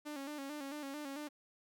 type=tone with vibrato; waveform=sawtooth; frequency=286.2 Hz; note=D4; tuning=45 cents flat; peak=-38 dBFS; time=0.05-1.29 s; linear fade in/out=20 ms; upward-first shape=square; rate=4.5 Hz; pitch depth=72 cents each way; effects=none